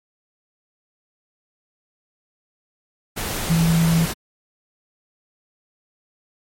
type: tone in noise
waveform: sine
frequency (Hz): 165.3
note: E3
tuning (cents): +5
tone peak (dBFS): -14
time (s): 3.49-4.06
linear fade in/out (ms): 20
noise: pink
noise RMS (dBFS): -26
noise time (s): 3.16-4.14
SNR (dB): +9
effects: MP3 64 kbps